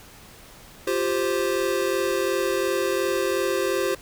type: chord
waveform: square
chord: F suspended second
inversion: none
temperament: equal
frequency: 349.2 / 392 / 523.3 Hz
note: F4 / G4 / C5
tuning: 0 / 0 / 0 cents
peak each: -28 / -26 / -27 dBFS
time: 0.87-3.95 s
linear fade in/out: 5 ms
effects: pink hiss -47 dBFS RMS until 4.01 s